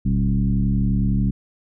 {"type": "tone with frequency modulation", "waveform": "sine", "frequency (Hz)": 123.1, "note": "B2", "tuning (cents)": -5, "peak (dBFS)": -16, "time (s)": [0.05, 1.31], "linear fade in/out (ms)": 10, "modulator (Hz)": 71.2, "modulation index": 1.5, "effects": []}